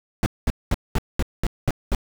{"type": "noise bursts", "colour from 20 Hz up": "brown", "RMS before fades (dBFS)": -19, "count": 8, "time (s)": [0.23, 1.948], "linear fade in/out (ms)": 0, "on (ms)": 31, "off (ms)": 210, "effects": []}